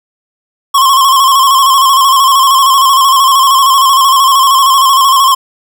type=tone with vibrato; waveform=square; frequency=1078 Hz; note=C#6; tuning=49 cents flat; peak=-5 dBFS; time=0.74-5.35 s; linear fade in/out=10 ms; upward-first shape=square; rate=13 Hz; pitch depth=52 cents each way; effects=none